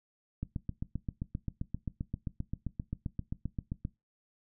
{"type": "click train", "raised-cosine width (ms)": 5, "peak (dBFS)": -22, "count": 27, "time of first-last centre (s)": [0.43, 3.851], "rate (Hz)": 7.6, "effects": ["noise-tail reverb RT60 0.2 s tail -19 dB re dry"]}